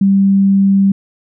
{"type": "tone", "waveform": "sine", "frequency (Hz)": 196, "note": "G3", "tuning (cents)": 0, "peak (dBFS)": -7, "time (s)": [0.01, 0.92], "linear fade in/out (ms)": 5, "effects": []}